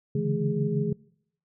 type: tone cluster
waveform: sine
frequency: 140.8 / 147.1 / 166.4 / 214.6 / 413.4 Hz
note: C#3 / D3 / E3 / A3 / G#4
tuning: +27 / +3 / +17 / -43 / -8 cents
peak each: -30 dBFS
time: 0.15-0.93 s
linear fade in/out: 5 ms
effects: noise-tail reverb RT60 0.7 s tail -24 dB re dry